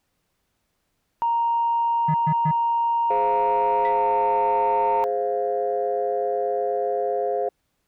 sine tone with pitch glide, 932.3 to 914.2 Hz, A#5 to A#5, 0 to -34 cents, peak -18 dBFS, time 1.22-5.04 s, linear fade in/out 0 ms, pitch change -34 cents, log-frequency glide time 3.85-4.05 s
sine tone bursts, 156.2 Hz, D#3, 7 cents sharp, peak -18 dBFS, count 3, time 2.08-2.515 s, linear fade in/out 10 ms, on 65 ms, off 120 ms
sine chord, F minor, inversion first, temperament equal, 415.3 / 523.3 / 698.5 Hz, Ab4 / C5 / F5, 0 / 0 / 0 cents, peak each -25 dBFS, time 3.1-7.49 s, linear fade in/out 5 ms
sine tone with exponential decay, 1978 Hz, B6, 2 cents sharp, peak -28 dBFS, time 3.85-4.04 s, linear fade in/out 0 ms, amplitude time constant 41 ms
effects tanh soft clip ceiling -13 dBFS + pink hiss -73 dBFS RMS until 7.87 s

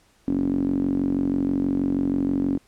sawtooth tone with band-pass filter, 46.25 Hz, F#1, in tune, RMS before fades -23 dBFS, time 0.27-2.58 s, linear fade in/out 10 ms, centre 270 Hz, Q 8.7, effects pink hiss -60 dBFS RMS until 2.67 s + low-pass 11000 Hz 12 dB/octave

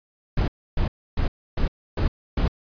brown noise bursts, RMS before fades -21 dBFS, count 6, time 0.37-2.48 s, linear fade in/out 5 ms, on 110 ms, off 290 ms, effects resampled to 11025 Hz

